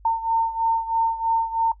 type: beating tone pair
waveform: sine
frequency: 907 / 910.1 Hz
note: A#5 / A#5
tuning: -48 / -42 cents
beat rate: 3.1 Hz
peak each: -20 / -24 dBFS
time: 0.05-1.72 s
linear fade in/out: 5 ms
effects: noise-tail reverb RT60 0.1 s tail -18 dB re dry + added 50 Hz sine -46 dBFS peak until 1.8 s